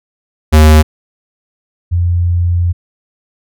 square / sine tone pair in turn, 77.3 / 87.18 Hz, D#2 / F2, -11 / -3 cents, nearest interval major second, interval 208 cents, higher second, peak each -3 / -9 dBFS, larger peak first, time 0.52-0.83 / 1.91-2.73 s, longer second, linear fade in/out 20 ms, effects none

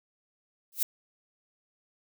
violet noise with exponential growth, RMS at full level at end -21 dBFS, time 0.72-0.83 s, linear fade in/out 2 ms, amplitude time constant 22 ms, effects none

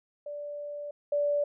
sine tone pair in turn, 584 / 580.9 Hz, D5 / D5, -10 / -19 cents, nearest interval unison, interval 9 cents, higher first, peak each -35 / -24 dBFS, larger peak second, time 0.26-0.91 / 1.12-1.44 s, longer first, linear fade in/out 5 ms, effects none

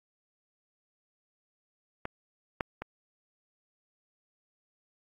clicks, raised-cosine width 0.5 ms, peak -19 / -13 / -21 dBFS, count 3, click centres 2.054 / 2.608 / 2.82 s, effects AAC 32 kbps

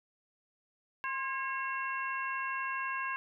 harmonic tone with a mistuned harmonic, 544 Hz, C#5, 33 cents flat, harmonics 2 / 3 / 4 / 5, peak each -36 / -37 / -44 / -41 dBFS, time 1.04-3.16 s, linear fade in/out 0 ms, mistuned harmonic 2, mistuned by -52 cents, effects none

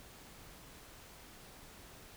silence, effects pink hiss -55 dBFS RMS until 2.16 s

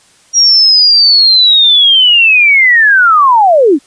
sine linear sweep, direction down, 5700 to 249.6 Hz, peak -3 dBFS, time 0.33-3.79 s, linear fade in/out 50 ms, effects white hiss -46 dBFS RMS until 3.86 s + resampled to 22050 Hz

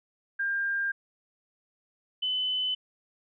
sine tone pair in turn, 1600 / 3020 Hz, G6 / F#7, +35 / +35 cents, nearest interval major seventh, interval 1100 cents, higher second, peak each -26 dBFS, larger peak neither, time 0.39-0.92 / 2.22-2.75 s, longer neither, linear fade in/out 10 ms, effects none

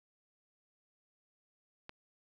click, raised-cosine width 0.3 ms, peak -29 dBFS, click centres 1.894 s, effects none

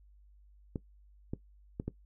clicks, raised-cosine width 3 ms, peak -22 dBFS, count 4, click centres 0.758 / 1.335 / 1.799 / 1.88 s, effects noise-tail reverb RT60 0.1 s tail -17 dB re dry + added 50 Hz sine -57 dBFS peak until 2.05 s

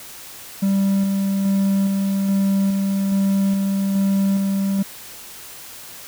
triangle tone with tremolo, 195.8 Hz, G3, 2 cents flat, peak -13 dBFS, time 0.62-4.83 s, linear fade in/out 10 ms, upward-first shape square, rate 1.2 Hz, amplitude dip 25%, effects white hiss -38 dBFS RMS until 6.07 s

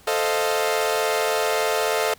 sawtooth chord, F dominant seventh, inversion first, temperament equal, 440 / 523.3 / 622.3 / 698.5 Hz, A4 / C5 / Eb5 / F5, 0 / 0 / 0 / 0 cents, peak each -20 / -24 / -22 / -23 dBFS, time 0.07-2.14 s, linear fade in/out 5 ms, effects pink hiss -51 dBFS RMS until 2.18 s

